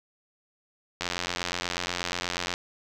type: click train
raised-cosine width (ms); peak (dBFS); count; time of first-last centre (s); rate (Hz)
0.2; -11; 136; 1.01-2.539; 88.3
effects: none